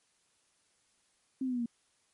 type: linear sweep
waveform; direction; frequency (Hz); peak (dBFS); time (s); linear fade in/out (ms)
sine; down; 267.5 to 230.5; -30; 1.41-1.66; 5
effects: white hiss -72 dBFS RMS until 2.13 s + MP3 48 kbps